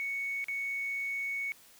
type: tone with dropouts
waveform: sine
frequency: 2221 Hz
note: C#7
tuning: 3 cents sharp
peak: -31 dBFS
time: 0-1.52 s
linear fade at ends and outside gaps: 0 ms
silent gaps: 0.442-0.484 s
effects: tanh soft clip ceiling -27 dBFS + white hiss -58 dBFS RMS until 1.79 s